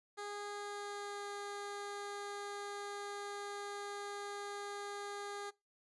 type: tone with pitch glide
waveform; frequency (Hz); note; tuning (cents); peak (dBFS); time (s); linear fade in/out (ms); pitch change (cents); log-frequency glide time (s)
15% pulse; 410.2 to 406.2; G#4 to G#4; -21 to -38; -36; 0.17-5.51; 20; -17; 0.5-1.27
effects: noise-tail reverb RT60 0.2 s tail -20 dB re dry + resampled to 24000 Hz